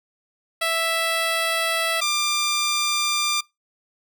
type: tone pair in turn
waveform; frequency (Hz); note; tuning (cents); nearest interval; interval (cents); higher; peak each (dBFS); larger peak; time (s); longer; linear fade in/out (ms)
10% pulse; 659.3 / 1191.8; E5 / D6; 0 / +25; minor seventh; 1025; second; -12; neither; 0.61-2.01 / 2.01-3.41; neither; 10
effects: noise-tail reverb RT60 0.2 s tail -23 dB re dry